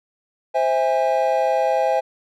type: chord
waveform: triangle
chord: C augmented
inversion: none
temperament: just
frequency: 523.3 / 654.1 / 817.6 Hz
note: C5 / E5 / G#5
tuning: 0 / -14 / -27 cents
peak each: -19 dBFS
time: 0.54-2.01 s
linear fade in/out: 20 ms
effects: none